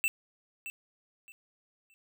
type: tone with echo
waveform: square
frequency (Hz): 2669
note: E7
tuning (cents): +21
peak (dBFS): -26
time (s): 0.04-0.08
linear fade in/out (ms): 0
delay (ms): 620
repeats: 3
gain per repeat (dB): -12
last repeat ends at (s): 1.94
effects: none